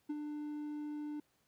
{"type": "tone with ADSR envelope", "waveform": "triangle", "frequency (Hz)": 297.7, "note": "D4", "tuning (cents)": 24, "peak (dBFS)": -32, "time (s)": [0.09, 1.2], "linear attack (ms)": 11, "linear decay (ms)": 36, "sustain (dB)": -5, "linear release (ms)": 4, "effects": ["pink hiss -75 dBFS RMS until 1.47 s", "high-pass 80 Hz 12 dB/octave"]}